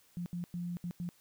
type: tone bursts at uneven times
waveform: sine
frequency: 174.61 Hz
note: F3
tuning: in tune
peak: -35 dBFS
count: 5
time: 0.17-0.26 / 0.33-0.44 / 0.54-0.77 / 0.84-0.91 / 1-1.09 s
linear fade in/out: 0 ms
effects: white hiss -66 dBFS RMS until 1.2 s